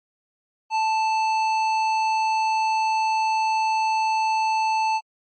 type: tone with hard clipping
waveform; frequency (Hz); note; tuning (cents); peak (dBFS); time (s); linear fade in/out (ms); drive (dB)
triangle; 880; A5; 0; -21; 0.7-5.01; 50; 15
effects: MP3 32 kbps